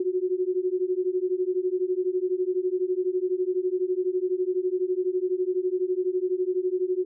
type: beating tone pair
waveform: sine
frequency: 361 / 373 Hz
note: F#4 / F#4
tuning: -43 / +14 cents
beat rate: 12 Hz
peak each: -26 dBFS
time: 0-7.05 s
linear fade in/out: 5 ms
effects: none